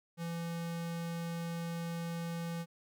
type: tone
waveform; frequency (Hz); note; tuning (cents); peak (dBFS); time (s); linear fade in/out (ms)
square; 168.4; E3; +37; -37; 0.17-2.66; 50
effects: none